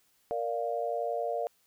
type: chord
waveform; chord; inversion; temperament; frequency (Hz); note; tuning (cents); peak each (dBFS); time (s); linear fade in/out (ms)
sine; Bb major; none; equal; 466.2 / 587.3 / 698.5; Bb4 / D5 / F5; 0 / 0 / 0; -34 / -34 / -33; 0.31-1.47; 0
effects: white hiss -69 dBFS RMS until 1.66 s